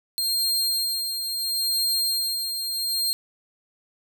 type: tone with tremolo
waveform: sawtooth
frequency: 4202 Hz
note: C8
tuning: 7 cents sharp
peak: -18 dBFS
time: 0.18-3.13 s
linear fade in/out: 0 ms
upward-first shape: sine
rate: 0.73 Hz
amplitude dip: 50%
effects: none